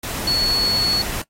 sine tone in noise, 4392 Hz, C#8, 17 cents flat, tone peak -17 dBFS, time 0.27-1.02 s, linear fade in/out 5 ms, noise pink, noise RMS -27 dBFS, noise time 0.03-1.22 s, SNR +7 dB, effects noise-tail reverb RT60 0.1 s tail -19 dB re dry + AAC 48 kbps

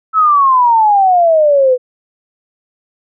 sine exponential sweep, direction down, 1318.5 to 493.9 Hz, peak -6 dBFS, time 0.13-1.78 s, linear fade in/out 50 ms, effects none

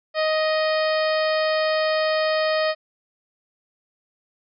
harmonic tone with a mistuned harmonic, 625 Hz, D#5, 8 cents sharp, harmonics 1 / 2 / 3 / 4 / 5 / 6 / 7 / 8, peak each -20 / -28 / -28 / -34 / -35 / -38 / -33 / -36 dBFS, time 0.14-2.75 s, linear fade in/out 50 ms, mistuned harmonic 4, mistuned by -18 cents, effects none

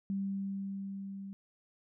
sine tone with level ramp, 196 Hz, G3, in tune, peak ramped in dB -31 to -41 dBFS, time 0.1-1.33 s, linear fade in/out 0 ms, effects none

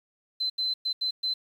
sine tone bursts at uneven times, 4060 Hz, B7, 47 cents sharp, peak -25 dBFS, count 5, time 0.4-0.5 / 0.58-0.74 / 0.85-0.93 / 1.01-1.11 / 1.23-1.34 s, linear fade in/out 10 ms, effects 9-bit

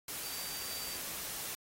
sine tone in noise, 4630 Hz, D8, 25 cents flat, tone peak -45 dBFS, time 0.23-0.97 s, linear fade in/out 2 ms, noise white, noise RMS -41 dBFS, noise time 0.08-1.55 s, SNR -7 dB, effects AAC 48 kbps

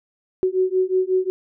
sine beating tone pair, 370 / 375.5 Hz, F#4 / F#4, 0 / +26 cents, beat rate 5.5 Hz, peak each -20 dBFS, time 0.43-1.3 s, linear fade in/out 0 ms, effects none

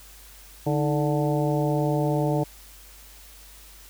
harmonic tone with a mistuned harmonic, 146.83 Hz, D3, in tune, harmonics 1 / 2 / 3 / 4 / 5 / 6, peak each -24 / -27 / -29 / -29 / -32 / -34 dBFS, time 0.66-2.44 s, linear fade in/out 10 ms, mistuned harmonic 2, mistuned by +100 cents, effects added 50 Hz sine -49 dBFS peak until 3.89 s + white hiss -49 dBFS RMS until 3.89 s

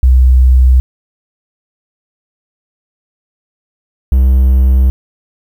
sine / triangle tone pair in turn, 63.7 / 64.85 Hz, C2 / C2, -46 / -15 cents, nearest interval unison, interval 31 cents, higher second, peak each -3 dBFS, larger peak neither, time 0.03-0.8 / 4.12-4.9 s, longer second, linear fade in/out 0 ms, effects 7-bit

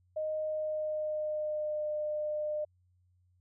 sine tone with pitch glide, 620 to 604.1 Hz, D#5 to D5, -6 to +49 cents, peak -31 dBFS, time 0.16-2.65 s, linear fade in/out 10 ms, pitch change -45 cents, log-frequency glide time 0.35-1.89 s, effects added 90 Hz sine -66 dBFS peak until 3.4 s

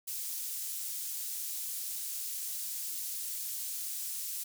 pink high-pass noise, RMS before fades -38 dBFS, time 0.07-4.44 s, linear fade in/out 10 ms, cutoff 8000 Hz, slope 12 dB/octave, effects none

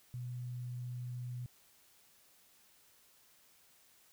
sine tone, 123.47 Hz, B2, in tune, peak -39 dBFS, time 0.14-1.46 s, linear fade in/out 0 ms, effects white hiss -66 dBFS RMS until 4.12 s

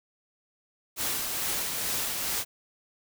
white noise with tremolo, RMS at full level -29 dBFS, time 0.96-2.45 s, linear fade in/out 50 ms, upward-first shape triangle, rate 2.3 Hz, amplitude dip 35%, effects none

